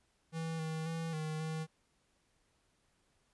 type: tone with pitch steps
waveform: square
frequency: 162.8 / 159.2 / 164 / 156 / 158.6 Hz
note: E3 / D#3 / E3 / D#3 / D#3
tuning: -21 / +40 / -9 / +5 / +33 cents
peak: -37 dBFS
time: 0.32-1.67 s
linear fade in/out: 50 ms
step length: 270 ms
effects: pink hiss -75 dBFS RMS until 3.33 s + resampled to 24000 Hz